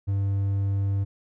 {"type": "tone", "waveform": "triangle", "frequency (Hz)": 98.8, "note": "G2", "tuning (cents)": 14, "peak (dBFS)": -20, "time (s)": [0.07, 1.05], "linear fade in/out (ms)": 20, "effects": []}